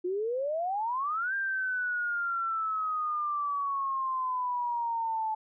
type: exponential two-way sweep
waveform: sine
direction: up then down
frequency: 349.2 to 1599 to 867 Hz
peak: -28 dBFS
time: 0.04-5.35 s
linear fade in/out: 10 ms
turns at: 1.34 s
effects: none